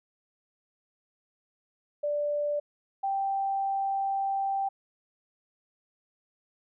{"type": "tone pair in turn", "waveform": "sine", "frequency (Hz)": [587, 783.6], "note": ["D5", "G5"], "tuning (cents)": [-1, -1], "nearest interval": "perfect fourth", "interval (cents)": 500, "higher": "second", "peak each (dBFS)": -26, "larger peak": "neither", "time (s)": [[2.03, 2.6], [3.03, 4.69]], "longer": "second", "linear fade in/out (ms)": 10, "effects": []}